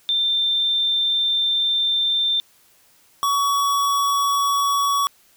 sine / square tone pair in turn, 3578 / 1127 Hz, A7 / C#6, +28 / +28 cents, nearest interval octave + minor sixth, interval 2000 cents, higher first, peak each -17 / -18 dBFS, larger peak first, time 0.09-2.4 / 3.23-5.07 s, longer first, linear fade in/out 0 ms, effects white hiss -56 dBFS RMS until 5.36 s

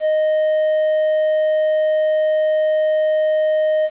triangle tone, 620 Hz, D#5, 6 cents flat, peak -12 dBFS, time 0-3.9 s, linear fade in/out 50 ms, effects resampled to 8000 Hz + 8-bit

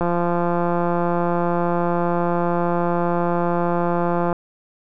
click train, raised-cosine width 1 ms, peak -8 dBFS, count 748, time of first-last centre 0.01-4.328 s, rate 173 Hz, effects none

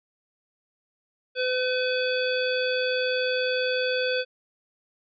harmonic tone with a mistuned harmonic, 507 Hz, B4, 45 cents sharp, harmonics 1 / 3 / 5 / 7 / 9, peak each -25 / -30 / -32 / -33 / -35 dBFS, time 1.35-4.25 s, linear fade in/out 50 ms, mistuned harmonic 7, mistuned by -62 cents, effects none

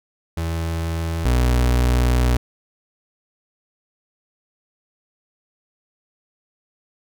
35% pulse tone pair in turn, 82.41 / 61.29 Hz, E2 / B1, 0 / -13 cents, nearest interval perfect fourth, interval 513 cents, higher first, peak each -20 / -13 dBFS, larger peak second, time 0.37-1.25 / 1.25-2.37 s, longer second, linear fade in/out 5 ms, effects none

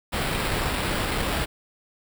pink noise with sample-and-hold, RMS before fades -26 dBFS, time 0.12-1.46 s, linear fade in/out 20 ms, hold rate 6300 Hz, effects none

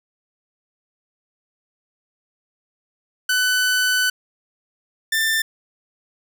sawtooth tone pair in turn, 1500 / 1783.8 Hz, F#6 / A6, +23 / +23 cents, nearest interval minor third, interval 300 cents, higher second, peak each -13 / -14 dBFS, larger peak first, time 3.29-4.1 / 5.12-5.42 s, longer first, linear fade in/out 5 ms, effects 9-bit

